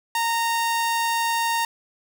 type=tone; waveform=sawtooth; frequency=924 Hz; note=A#5; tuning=16 cents flat; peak=-17 dBFS; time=0.15-1.65 s; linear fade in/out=2 ms; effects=none